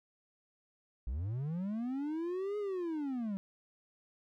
triangle linear two-way sweep, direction up then down, 52.8 to 421.7 to 188.6 Hz, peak -32 dBFS, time 1.07-3.37 s, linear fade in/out 0 ms, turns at 2.58 s, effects none

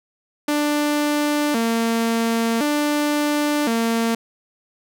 sawtooth tone with vibrato, 260 Hz, C4, 11 cents flat, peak -14 dBFS, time 0.48-4.15 s, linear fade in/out 5 ms, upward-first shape square, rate 0.47 Hz, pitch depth 220 cents each way, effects none

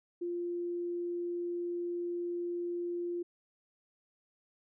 sine tone, 348.3 Hz, F4, 5 cents flat, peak -33 dBFS, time 0.21-3.23 s, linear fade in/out 10 ms, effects none

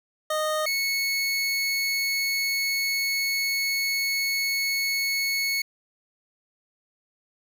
25% pulse tone pair in turn, 618 / 2202 Hz, D#5 / C#7, -12 / -12 cents, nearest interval octave + minor seventh, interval 2200 cents, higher second, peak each -20 / -20 dBFS, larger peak neither, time 0.3-0.66 / 0.66-5.62 s, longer second, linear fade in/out 5 ms, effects none

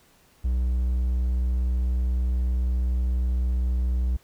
triangle tone, 62 Hz, B1, 7 cents sharp, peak -19 dBFS, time 0.44-4.17 s, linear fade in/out 10 ms, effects pink hiss -59 dBFS RMS until 4.23 s

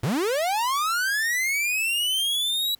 45% pulse linear sweep, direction up, 99.7 to 3933 Hz, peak -22 dBFS, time 0.03-2.75 s, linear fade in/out 5 ms, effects pink hiss -61 dBFS RMS until 2.79 s

